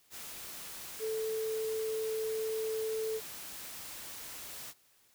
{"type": "tone in noise", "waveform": "sine", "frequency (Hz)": 440, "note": "A4", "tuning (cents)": 0, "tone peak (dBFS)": -32, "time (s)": [0.99, 3.21], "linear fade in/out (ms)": 50, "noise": "white", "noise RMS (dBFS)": -45, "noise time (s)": [0.1, 4.74], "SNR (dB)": 10, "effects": ["white hiss -67 dBFS RMS until 5.14 s"]}